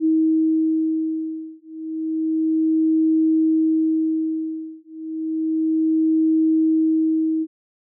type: beating tone pair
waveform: sine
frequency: 318.2 / 318.51 Hz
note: D#4 / D#4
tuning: +39 / +41 cents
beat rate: 0.31 Hz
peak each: -20 dBFS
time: 0-7.47 s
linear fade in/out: 50 ms
effects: none